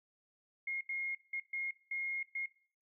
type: tone bursts at uneven times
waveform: sine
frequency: 2145 Hz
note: C7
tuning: 42 cents sharp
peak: -35 dBFS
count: 6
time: 0.67-0.81 / 0.89-1.15 / 1.33-1.4 / 1.53-1.71 / 1.91-2.23 / 2.35-2.46 s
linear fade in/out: 5 ms
effects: noise-tail reverb RT60 0.5 s tail -20 dB re dry